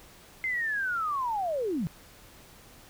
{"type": "linear sweep", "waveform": "sine", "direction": "down", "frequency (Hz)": [2100, 143.9], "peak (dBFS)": -27, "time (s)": [0.44, 1.87], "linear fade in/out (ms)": 0, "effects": ["pink hiss -53 dBFS RMS until 2.89 s"]}